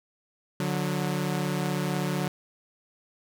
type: tone pair together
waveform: sawtooth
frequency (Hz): 146.83 / 182.71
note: D3 / F#3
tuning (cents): 0 / -22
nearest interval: major third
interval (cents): 378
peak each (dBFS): -25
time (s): 0.6-2.28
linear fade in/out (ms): 2
effects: none